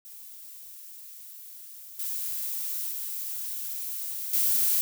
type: noise with level steps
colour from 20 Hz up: violet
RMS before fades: -45 / -32 / -34 / -24 dBFS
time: 0.05-4.81 s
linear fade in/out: 0 ms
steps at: 1.99 / 2.91 / 4.33 s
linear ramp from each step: 5 ms
effects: none